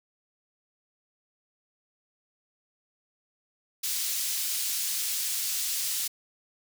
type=high-pass noise; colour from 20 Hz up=pink; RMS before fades=-30 dBFS; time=3.83-6.08 s; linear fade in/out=10 ms; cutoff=4700 Hz; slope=12 dB/octave; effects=none